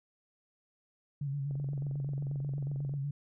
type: tone with vibrato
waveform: sine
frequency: 140.4 Hz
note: C#3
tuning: 22 cents sharp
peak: -32 dBFS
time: 1.21-3.11 s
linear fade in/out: 5 ms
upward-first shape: square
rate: 8.2 Hz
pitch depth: 43 cents each way
type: click train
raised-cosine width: 2 ms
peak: -35 dBFS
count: 33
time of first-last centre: 1.51-2.939 s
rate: 22.4 Hz
effects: none